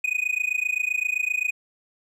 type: tone with amplitude modulation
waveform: triangle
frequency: 2489 Hz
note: D#7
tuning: in tune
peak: -17 dBFS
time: 0.04-1.51 s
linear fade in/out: 5 ms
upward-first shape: sine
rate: 27.7 Hz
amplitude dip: 95%
effects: none